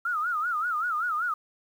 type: tone with vibrato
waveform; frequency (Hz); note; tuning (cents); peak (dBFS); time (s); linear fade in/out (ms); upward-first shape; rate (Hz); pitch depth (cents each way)
sine; 1330; E6; +15; -25; 0.05-1.34; 5; sine; 5.2; 170
effects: 9-bit